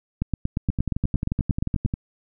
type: two click trains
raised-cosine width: 5 ms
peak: -12 / -10 dBFS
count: 15 / 15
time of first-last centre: 0.7-1.939 / 0.22-1.859 s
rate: 11.3 / 8.54 Hz
effects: none